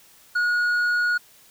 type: tone with tanh clipping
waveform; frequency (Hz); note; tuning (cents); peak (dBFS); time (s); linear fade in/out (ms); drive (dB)
triangle; 1448; F#6; -38; -20; 0.35-1.18; 10; 9
effects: white hiss -53 dBFS RMS until 1.5 s

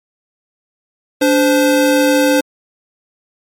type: tone pair together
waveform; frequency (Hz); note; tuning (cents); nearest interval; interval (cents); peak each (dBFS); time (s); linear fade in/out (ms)
square; 290.2 / 517.1; D4 / C5; -21 / -20; minor seventh; 1001; -13; 1.21-2.41; 10
effects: MP3 64 kbps

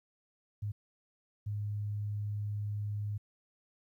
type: tone bursts at uneven times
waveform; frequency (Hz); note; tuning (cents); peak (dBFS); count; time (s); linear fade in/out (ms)
sine; 103.83; G#2; 0; -33; 2; 0.62-0.72 / 1.46-3.18; 10
effects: 12-bit

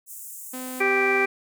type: high-pass noise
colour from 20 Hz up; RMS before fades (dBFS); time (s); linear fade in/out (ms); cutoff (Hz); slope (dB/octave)
pink; -39; 0.06-0.83; 50; 7000; 48
type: tone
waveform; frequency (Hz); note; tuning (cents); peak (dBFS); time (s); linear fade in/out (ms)
sawtooth; 255.7; C4; -40; -29; 0.53-1.26; 10
type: harmonic tone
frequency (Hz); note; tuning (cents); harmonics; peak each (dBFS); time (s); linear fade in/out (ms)
392; G4; 0; 1 / 2 / 3 / 4 / 5 / 6; -23 / -29 / -30 / -28 / -28 / -23; 0.8-1.26; 10
effects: none

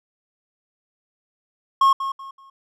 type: tone with echo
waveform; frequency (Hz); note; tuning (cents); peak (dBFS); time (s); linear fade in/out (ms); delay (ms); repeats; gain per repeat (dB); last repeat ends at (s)
triangle; 1085; C#6; -37; -10; 1.81-1.93; 5; 190; 3; -11; 2.5
effects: none

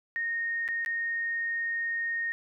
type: tone with dropouts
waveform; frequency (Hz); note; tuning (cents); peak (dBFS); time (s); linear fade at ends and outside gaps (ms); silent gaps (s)
sine; 1852; A#6; -12; -28; 0.16-2.32; 0; 0.679-0.687 / 0.848-0.861
effects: none

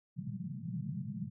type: band-pass noise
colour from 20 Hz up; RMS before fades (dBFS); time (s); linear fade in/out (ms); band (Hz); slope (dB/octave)
white; -40; 0.16-1.3; 20; 110 to 210; 96
effects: none

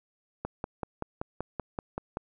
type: click train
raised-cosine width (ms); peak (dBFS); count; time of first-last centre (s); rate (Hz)
1; -18; 10; 0.45-2.171; 5.23
effects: none

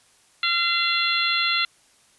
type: harmonic tone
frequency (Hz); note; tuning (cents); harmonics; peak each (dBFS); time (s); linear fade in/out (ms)
686; F5; -31; 2 / 3 / 4 / 5 / 6; -26 / -26 / -26 / -26 / -26; 0.43-1.65; 2
effects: white hiss -58 dBFS RMS until 2.18 s + resampled to 24000 Hz

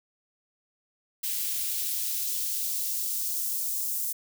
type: noise with high-pass filter sweep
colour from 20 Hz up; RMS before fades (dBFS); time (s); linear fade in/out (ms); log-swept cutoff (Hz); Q
blue; -30; 1.23-4.13; 10; 2300 to 7200; 0.87
effects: none

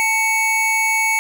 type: tone pair together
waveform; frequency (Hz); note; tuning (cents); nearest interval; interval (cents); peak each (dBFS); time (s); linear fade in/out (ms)
square; 883 / 2228; A5 / C#7; +6 / +8; octave + major third; 1602; -22 / -17; 0-1.19; 0
effects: none

